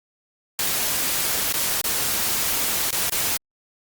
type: noise with dropouts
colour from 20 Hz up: white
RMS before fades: -23 dBFS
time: 0.59-3.37 s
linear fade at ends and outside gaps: 1 ms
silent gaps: 1.525-1.539 / 1.814-1.841 / 2.907-2.927 / 3.097-3.121 s
effects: Opus 48 kbps